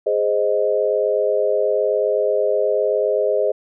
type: chord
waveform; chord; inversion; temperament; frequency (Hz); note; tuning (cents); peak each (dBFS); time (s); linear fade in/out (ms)
sine; Ab major; none; equal; 415.3 / 523.3 / 622.3; Ab4 / C5 / Eb5; 0 / 0 / 0; -20; 0.06-3.52; 10
effects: none